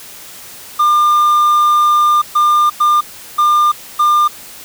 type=tone bursts at uneven times; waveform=triangle; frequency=1200 Hz; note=D6; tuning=37 cents sharp; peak=-6 dBFS; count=5; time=0.79-2.22 / 2.35-2.7 / 2.8-3.01 / 3.38-3.72 / 3.99-4.28 s; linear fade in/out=10 ms; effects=white hiss -34 dBFS RMS until 4.64 s